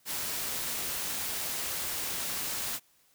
white noise, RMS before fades -34 dBFS, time 0.05-2.8 s, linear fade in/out 50 ms, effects white hiss -66 dBFS RMS until 3.14 s

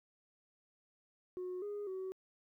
sine tone with pitch steps, 364.6 / 411.7 / 377.1 Hz, F#4 / G#4 / F#4, -25 / -15 / +33 cents, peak -37 dBFS, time 1.37-2.12 s, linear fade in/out 0 ms, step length 250 ms, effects tanh soft clip ceiling -37 dBFS + 13-bit

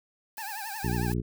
blue noise, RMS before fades -42 dBFS, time 0.37-1.14 s, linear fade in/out 2 ms
25% pulse tone with vibrato, 840 Hz, G#5, 19 cents sharp, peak -32 dBFS, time 0.38-1.12 s, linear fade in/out 0 ms, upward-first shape triangle, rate 11 Hz, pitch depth 160 cents each way
harmonic tone, 59.6 Hz, A#1, 39 cents sharp, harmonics 1 / 2 / 3 / 4 / 5 / 6 / 7, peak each -32 / -30 / -32 / -36 / -38 / -37 / -40 dBFS, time 0.83-1.22 s, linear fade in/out 20 ms
effects none

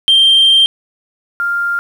sine tone pair in turn, 3163 / 1397.6 Hz, G7 / F6, +15 / +1 cents, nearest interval octave + major second, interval 1414 cents, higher first, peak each -4 / -13 dBFS, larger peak first, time 0.08-0.66 / 1.4-1.79 s, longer first, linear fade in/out 0 ms, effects tanh soft clip ceiling -3 dBFS + 7-bit

